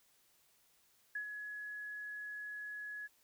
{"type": "tone with ADSR envelope", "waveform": "sine", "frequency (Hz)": 1687, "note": "G#6", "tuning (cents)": 27, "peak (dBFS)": -36, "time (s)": [1.15, 3.08], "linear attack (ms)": 5, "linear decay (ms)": 92, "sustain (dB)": -6, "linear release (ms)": 26, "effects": ["white hiss -71 dBFS RMS until 3.23 s"]}